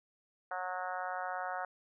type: harmonic tone with a mistuned harmonic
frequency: 183 Hz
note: F#3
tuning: 19 cents flat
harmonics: 3 / 4 / 5 / 6 / 7 / 8 / 9 / 10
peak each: -45 / -39 / -44 / -46 / -44 / -43 / -50 / -53 dBFS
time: 0.51-1.65 s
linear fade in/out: 2 ms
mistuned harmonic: 10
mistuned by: +19 cents
effects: none